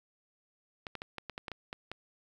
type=clicks; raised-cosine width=0.3 ms; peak=-23 dBFS; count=10; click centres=0.868 / 0.953 / 1.019 / 1.183 / 1.297 / 1.379 / 1.482 / 1.517 / 1.729 / 1.916 s; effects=9-bit